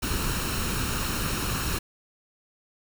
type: noise with comb filter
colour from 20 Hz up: pink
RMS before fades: -28 dBFS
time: 0.02-1.79 s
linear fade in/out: 10 ms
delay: 0.73 ms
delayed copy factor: +0.55
effects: none